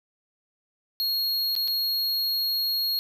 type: tone with dropouts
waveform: square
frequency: 4293 Hz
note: C8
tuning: 44 cents sharp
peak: -24 dBFS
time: 1-2.99 s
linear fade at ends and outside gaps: 0 ms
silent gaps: 1.553-1.563 / 1.676-1.681 s
effects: none